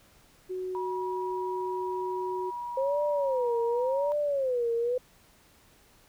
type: tone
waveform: sine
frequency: 370 Hz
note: F#4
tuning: in tune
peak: -31 dBFS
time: 0.49-2.51 s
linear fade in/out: 20 ms
type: tone with pitch glide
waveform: sine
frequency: 964 to 944.2 Hz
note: B5 to A#5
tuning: -42 to +22 cents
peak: -33 dBFS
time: 0.75-4.12 s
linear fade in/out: 0 ms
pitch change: -36 cents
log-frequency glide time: 2.5-3.93 s
type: tone with vibrato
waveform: sine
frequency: 523.3 Hz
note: C5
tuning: in tune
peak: -25 dBFS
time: 2.77-4.98 s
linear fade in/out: 5 ms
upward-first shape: sine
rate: 0.89 Hz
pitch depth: 210 cents each way
effects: pink hiss -60 dBFS RMS until 6.08 s